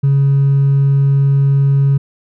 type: tone with hard clipping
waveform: triangle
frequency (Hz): 138.59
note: C#3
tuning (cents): 0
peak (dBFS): -8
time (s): 0.03-1.98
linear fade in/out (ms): 10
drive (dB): 2
effects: none